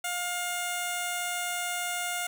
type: tone with notch filter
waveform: 5% pulse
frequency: 709 Hz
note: F5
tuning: 26 cents sharp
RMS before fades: -32 dBFS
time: 0.04-2.27 s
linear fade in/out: 5 ms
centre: 4800 Hz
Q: 0.86
effects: none